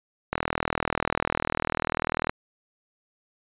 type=click train; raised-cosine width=0.5 ms; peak=-9 dBFS; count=80; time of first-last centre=0.33-2.295 s; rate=40.2 Hz; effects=resampled to 8000 Hz

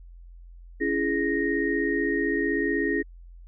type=tone cluster; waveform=sine; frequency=279.9 / 335.8 / 416.6 / 1862 Hz; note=C#4 / E4 / G#4 / A#6; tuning=+17 / +32 / +5 / -2 cents; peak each=-28 dBFS; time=0.8-3.03 s; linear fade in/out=20 ms; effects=added 43 Hz sine -43 dBFS peak until 3.47 s

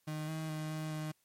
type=tone with pitch steps; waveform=35% pulse; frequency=154 / 158.2 / 155.1 / 156.1 / 154.6 Hz; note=D#3 / D#3 / D#3 / D#3 / D#3; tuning=-17 / +29 / -5 / +6 / -11 cents; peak=-35 dBFS; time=0.07-1.12 s; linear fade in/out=10 ms; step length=210 ms; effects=white hiss -75 dBFS RMS until 1.24 s + MP3 64 kbps

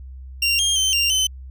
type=tone with pitch steps; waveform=25% pulse; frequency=2770 / 3217 / 3101 / 2782 / 3054 Hz; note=F7 / G7 / G7 / F7 / G7; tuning=-15 / +44 / -19 / -7 / -46 cents; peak=-13 dBFS; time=0.42-1.27 s; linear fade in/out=5 ms; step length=170 ms; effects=added 65 Hz sine -34 dBFS peak until 1.5 s

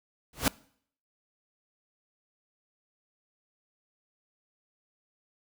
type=noise with exponential growth; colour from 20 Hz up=pink; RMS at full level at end=-20 dBFS; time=0.33-0.48 s; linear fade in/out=2 ms; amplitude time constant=31 ms; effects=noise-tail reverb RT60 0.6 s tail -23 dB re dry

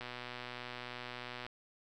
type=click train; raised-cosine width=0.3 ms; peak=-27 dBFS; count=180; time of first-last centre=0.01-1.465 s; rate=123 Hz; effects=none

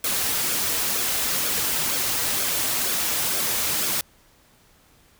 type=noise with flanger; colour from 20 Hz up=white; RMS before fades=-24 dBFS; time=0.04-4.01 s; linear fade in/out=2 ms; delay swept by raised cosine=1 to 5.6 ms; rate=2.1 Hz; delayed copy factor=-0.5; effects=pink hiss -57 dBFS RMS until 5.19 s

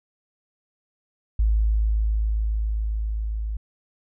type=tone with level ramp; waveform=sine; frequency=53.7 Hz; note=A1; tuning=41 cents flat; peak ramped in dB=-16 to -25 dBFS; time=1.39-3.57 s; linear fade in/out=5 ms; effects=none

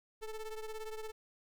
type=ring-modulated tone; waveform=square; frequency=220.6 Hz; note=A3; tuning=5 cents sharp; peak=-38 dBFS; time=0.21-1.12 s; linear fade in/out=20 ms; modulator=212 Hz; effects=12-bit

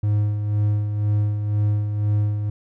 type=tone with tremolo; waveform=triangle; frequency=104.4 Hz; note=G#2; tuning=10 cents sharp; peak=-14 dBFS; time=0.03-2.5 s; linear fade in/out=5 ms; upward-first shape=sine; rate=2 Hz; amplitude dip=50%; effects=none

